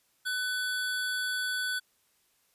square tone pair together, 1500 / 3389 Hz, F#6 / G#7, +23 / +34 cents, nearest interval octave + major second, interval 1411 cents, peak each -31 / -37 dBFS, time 0.25-1.8 s, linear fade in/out 20 ms, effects white hiss -70 dBFS RMS until 2.54 s + resampled to 32000 Hz

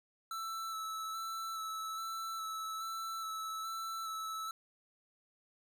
square tone with vibrato, 1318.5 Hz, E6, in tune, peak -39 dBFS, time 0.31-4.51 s, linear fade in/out 2 ms, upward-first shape square, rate 1.2 Hz, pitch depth 14 cents each way, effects none

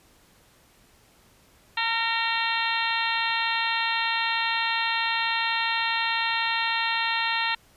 harmonic tone with a mistuned harmonic, 456.1 Hz, A#4, 38 cents flat, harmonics 2 / 3 / 4 / 5 / 6 / 7 / 8 / 9, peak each -29 / -33 / -29 / -34 / -30 / -34 / -33 / -34 dBFS, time 1.77-7.55 s, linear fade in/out 5 ms, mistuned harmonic 4, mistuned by +19 cents, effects pink hiss -58 dBFS RMS until 7.76 s + resampled to 32000 Hz

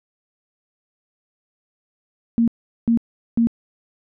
sine tone bursts, 231.8 Hz, A#3, 10 cents flat, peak -13 dBFS, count 3, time 2.38-3.471 s, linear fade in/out 0 ms, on 97 ms, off 400 ms, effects none

